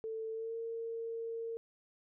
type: tone with pitch glide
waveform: sine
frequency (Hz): 444.3 to 457.3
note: A4 to A#4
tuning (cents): +17 to -33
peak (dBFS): -37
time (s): 0.04-1.57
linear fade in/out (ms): 0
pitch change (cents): +50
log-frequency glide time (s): 0.32-0.56
effects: none